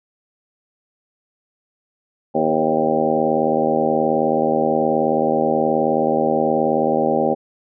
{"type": "harmonic tone with a mistuned harmonic", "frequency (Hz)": 78.8, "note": "D#2", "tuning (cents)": 23, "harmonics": [2, 3, 4, 5, 6, 7, 8, 9, 10], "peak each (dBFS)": [-31, -23, -25, -23, -25, -21, -25, -29, -22], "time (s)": [2.34, 7.35], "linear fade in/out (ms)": 20, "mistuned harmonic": 6, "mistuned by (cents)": 33, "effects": []}